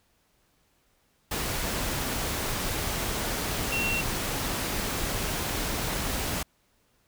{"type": "tone in noise", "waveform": "sine", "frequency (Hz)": 2729, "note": "F7", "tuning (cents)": -41, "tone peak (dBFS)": -27, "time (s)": [3.72, 4.01], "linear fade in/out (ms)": 5, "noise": "pink", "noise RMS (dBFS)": -30, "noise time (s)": [1.31, 6.43], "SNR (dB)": 0, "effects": ["pink hiss -68 dBFS RMS until 7.07 s"]}